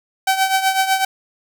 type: tone with tremolo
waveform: sawtooth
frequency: 767 Hz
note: G5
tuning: 38 cents flat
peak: -8 dBFS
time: 0.27-1.05 s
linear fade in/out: 5 ms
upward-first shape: triangle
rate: 8 Hz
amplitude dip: 75%
effects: none